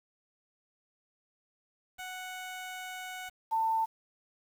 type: tone pair in turn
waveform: 15% pulse / sine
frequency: 740 / 894.1 Hz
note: F#5 / A5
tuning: 0 / +28 cents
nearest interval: minor third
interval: 328 cents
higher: second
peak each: -33 / -26 dBFS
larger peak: second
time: 1.98-3.3 / 3.51-3.86 s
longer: first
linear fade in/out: 20 ms
effects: 9-bit